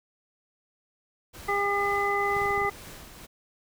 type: noise with tremolo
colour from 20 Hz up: pink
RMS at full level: -43 dBFS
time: 1.33-3.27 s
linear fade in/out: 20 ms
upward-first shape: triangle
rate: 2.1 Hz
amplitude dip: 45%
type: harmonic tone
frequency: 403.4 Hz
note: G4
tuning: 50 cents sharp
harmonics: 1 / 2 / 3 / 5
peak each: -29 / -29 / -29 / -29 dBFS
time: 1.48-2.7 s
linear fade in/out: 10 ms
type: clicks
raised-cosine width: 5 ms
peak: -30 dBFS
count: 7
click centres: 2.367 / 2.418 / 2.457 / 2.507 / 2.578 / 2.617 / 2.65 s
effects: none